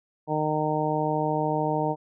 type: harmonic tone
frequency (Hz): 153.4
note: D#3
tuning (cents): -24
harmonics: 1 / 2 / 3 / 4 / 5 / 6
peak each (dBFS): -30 / -30 / -30 / -30 / -30 / -30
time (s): 0.27-1.96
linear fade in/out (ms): 50
effects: none